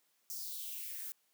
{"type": "noise with high-pass filter sweep", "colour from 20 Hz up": "violet", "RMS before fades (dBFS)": -43, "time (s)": [0.3, 1.12], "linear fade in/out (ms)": 0, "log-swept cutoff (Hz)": [5800, 1400], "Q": 3.7, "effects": ["white hiss -75 dBFS RMS until 1.33 s", "high-pass 200 Hz 12 dB/octave"]}